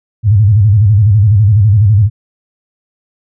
sine tone with vibrato, 103.83 Hz, G#2, in tune, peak -4 dBFS, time 0.23-2.1 s, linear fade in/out 50 ms, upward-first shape square, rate 12 Hz, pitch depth 120 cents each way, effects none

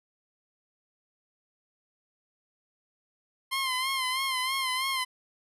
15% pulse tone with vibrato, 1046.5 Hz, C6, in tune, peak -21 dBFS, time 3.51-5.05 s, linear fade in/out 20 ms, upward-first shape sine, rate 3.1 Hz, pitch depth 58 cents each way, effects resampled to 32000 Hz

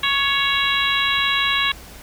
harmonic tone with a mistuned harmonic, 554.4 Hz, C#5, in tune, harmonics 2 / 3 / 4 / 5 / 6 / 7, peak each -24 / -24 / -24 / -24 / -24 / -24 dBFS, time 0.03-1.72 s, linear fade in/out 5 ms, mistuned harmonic 3, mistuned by +16 cents, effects added 60 Hz sine -44 dBFS peak until 2.02 s + pink hiss -41 dBFS RMS until 2.02 s

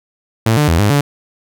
sawtooth tone with pitch steps, 112.9 / 148.9 / 82.6 / 103.2 / 143.5 Hz, A2 / D3 / E2 / G#2 / D3, +45 / +24 / +4 / -10 / -40 cents, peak -6 dBFS, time 0.46-1.01 s, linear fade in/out 5 ms, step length 110 ms, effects none

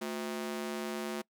sawtooth ring-modulated tone, 290.3 Hz, D4, 20 cents flat, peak -28 dBFS, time 0.01-1.22 s, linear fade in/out 10 ms, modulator 70.3 Hz, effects noise-tail reverb RT60 0.1 s tail -23 dB re dry

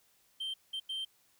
sine tone bursts at uneven times, 3136 Hz, G7, in tune, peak -32 dBFS, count 3, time 0.4-0.54 / 0.73-0.8 / 0.89-1.05 s, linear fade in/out 10 ms, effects tanh soft clip ceiling -34 dBFS + white hiss -69 dBFS RMS until 1.39 s

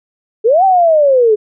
sine linear two-way sweep, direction up then down, 411.1 to 784 to 411.1 Hz, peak -6 dBFS, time 0.44-1.36 s, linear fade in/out 20 ms, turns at 0.64 s, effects none

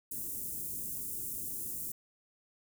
white band-stop noise, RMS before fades -39 dBFS, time 0.11-1.92 s, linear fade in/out 5 ms, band 360 to 8100 Hz, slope 24 dB/octave, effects none

